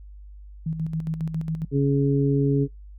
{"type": "tone with tremolo", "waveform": "sine", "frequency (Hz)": 160.2, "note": "E3", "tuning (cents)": -49, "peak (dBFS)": -23, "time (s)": [0.66, 1.65], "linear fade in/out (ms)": 5, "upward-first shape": "square", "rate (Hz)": 7.3, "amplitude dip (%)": 55}
{"type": "harmonic tone", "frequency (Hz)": 139.7, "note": "C#3", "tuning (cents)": 14, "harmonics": [1, 2, 3], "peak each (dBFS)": [-20, -23, -25], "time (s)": [1.71, 2.68], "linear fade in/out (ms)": 50}
{"effects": ["noise-tail reverb RT60 0.2 s tail -25 dB re dry", "added 50 Hz sine -40 dBFS peak until 2.98 s"]}